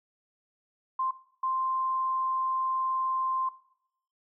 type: tone bursts at uneven times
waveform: sine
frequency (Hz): 1046.5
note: C6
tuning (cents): 0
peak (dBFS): -26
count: 2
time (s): 0.99-1.11 / 1.43-3.49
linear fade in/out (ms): 5
effects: noise-tail reverb RT60 0.7 s tail -17 dB re dry